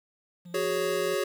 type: tone with vibrato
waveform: triangle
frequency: 174.61 Hz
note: F3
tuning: in tune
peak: -40 dBFS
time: 0.45-1.15 s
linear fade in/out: 10 ms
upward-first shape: square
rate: 14 Hz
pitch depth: 20 cents each way
type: chord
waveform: square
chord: F# suspended second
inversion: none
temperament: equal with one note detuned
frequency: 372.1 / 415.3 / 554.4 Hz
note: F#4 / G#4 / C#5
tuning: +10 / 0 / 0 cents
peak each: -31 dBFS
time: 0.54-1.24 s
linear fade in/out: 5 ms
effects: 10-bit